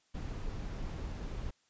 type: noise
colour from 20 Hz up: brown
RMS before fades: -39 dBFS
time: 0.14-1.51 s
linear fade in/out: 10 ms
effects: white hiss -72 dBFS RMS until 1.69 s + resampled to 16000 Hz